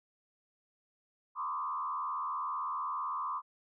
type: tone with frequency modulation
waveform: sine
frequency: 1108.7 Hz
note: C#6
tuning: in tune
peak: -33 dBFS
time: 1.35-3.42 s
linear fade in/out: 50 ms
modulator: 77.8 Hz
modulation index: 1.5
effects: none